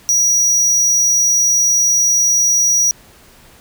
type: tone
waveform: square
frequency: 5790 Hz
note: F#8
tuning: 38 cents flat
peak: -11 dBFS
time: 0.09-2.91 s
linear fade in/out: 0 ms
effects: pink hiss -45 dBFS RMS until 3.6 s